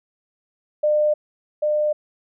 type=tone with echo; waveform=sine; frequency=602 Hz; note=D5; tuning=43 cents sharp; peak=-15 dBFS; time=0.83-1.14 s; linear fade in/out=10 ms; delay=790 ms; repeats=1; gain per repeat=-2 dB; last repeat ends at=1.93 s; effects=none